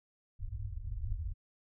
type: low-pass noise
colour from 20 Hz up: pink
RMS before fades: -38 dBFS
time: 0.39-1.34 s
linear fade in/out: 20 ms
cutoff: 110 Hz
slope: 96 dB/octave
effects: none